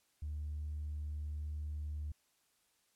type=tone with tanh clipping; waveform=triangle; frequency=75.1 Hz; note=D2; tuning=39 cents sharp; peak=-38 dBFS; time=0.22-2.12 s; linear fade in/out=5 ms; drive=5 dB; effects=white hiss -75 dBFS RMS until 2.95 s + low-pass 12000 Hz 12 dB/octave